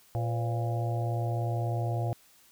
harmonic tone with a mistuned harmonic, 116.54 Hz, A#2, in tune, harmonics 1 / 3 / 4 / 5 / 6 / 7, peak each -28 / -40 / -41 / -41 / -37 / -43 dBFS, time 0.15-2.13 s, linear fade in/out 0 ms, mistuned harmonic 4, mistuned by +130 cents, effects white hiss -60 dBFS RMS until 2.51 s

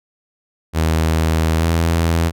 sawtooth tone with pitch glide, 80.2 to 83.03 Hz, E2 to E2, -47 to +13 cents, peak -10 dBFS, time 0.73-2.32 s, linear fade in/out 50 ms, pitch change +60 cents, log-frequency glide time 1.57-1.67 s, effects none

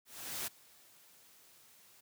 white noise with ADSR envelope, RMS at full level -38 dBFS, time 0.05-2.01 s, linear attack 420 ms, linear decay 14 ms, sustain -24 dB, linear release 10 ms, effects high-pass 80 Hz 12 dB/octave

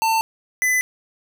square tone pair in turn, 895 / 2009 Hz, A5 / B6, +29 / +29 cents, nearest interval octave + major second, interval 1400 cents, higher second, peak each -17 dBFS, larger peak neither, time 0.02-0.21 / 0.62-0.81 s, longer neither, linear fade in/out 0 ms, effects none

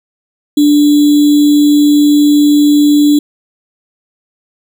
sine tone with sample-and-hold, 293.7 Hz, D4, in tune, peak -4 dBFS, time 0.57-3.19 s, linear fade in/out 5 ms, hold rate 3675 Hz, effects none

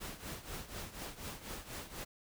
pink noise with tremolo, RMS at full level -42 dBFS, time 0-2.05 s, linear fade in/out 20 ms, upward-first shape triangle, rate 4.1 Hz, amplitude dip 80%, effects none

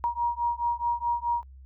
sine beating tone pair, 947 / 951.7 Hz, A#5 / A#5, +27 / +36 cents, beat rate 4.7 Hz, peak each -28 dBFS, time 0.04-1.43 s, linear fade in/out 0 ms, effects added 66 Hz sine -45 dBFS peak until 1.65 s

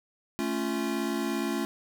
square chord, A augmented, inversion none, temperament equal with one note detuned, 220 / 277.2 / 346 Hz, A3 / C#4 / E#4, 0 / 0 / -16 cents, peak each -33 dBFS, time 0.39-1.65 s, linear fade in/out 0 ms, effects none

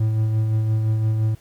triangle tone with tremolo, 109.6 Hz, A2, 6 cents flat, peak -14 dBFS, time 0-1.35 s, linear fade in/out 5 ms, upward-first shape sine, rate 5.8 Hz, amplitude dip 30%, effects pink hiss -55 dBFS RMS until 1.4 s

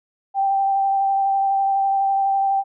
sine tone with vibrato, 784 Hz, G5, in tune, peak -16 dBFS, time 0.34-2.64 s, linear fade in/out 50 ms, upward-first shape sine, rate 12 Hz, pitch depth 13 cents each way, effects none

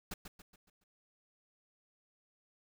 pink noise with echo, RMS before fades -41 dBFS, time 0.11-0.14 s, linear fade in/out 5 ms, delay 140 ms, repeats 5, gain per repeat -7 dB, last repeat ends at 0.84 s, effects none

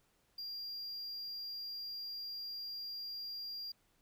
triangle tone, 4780 Hz, D8, 30 cents sharp, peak -40 dBFS, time 0.38-3.72 s, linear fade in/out 5 ms, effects pink hiss -74 dBFS RMS until 4.01 s

